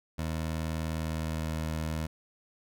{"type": "tone with pitch glide", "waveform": "20% pulse", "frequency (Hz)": [80, 79.04], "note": ["D#2", "D#2"], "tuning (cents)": [49, 28], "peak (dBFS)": -26, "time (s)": [0.18, 2.07], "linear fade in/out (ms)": 10, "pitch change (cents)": -21, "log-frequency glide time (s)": [0.87, 1.69], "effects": []}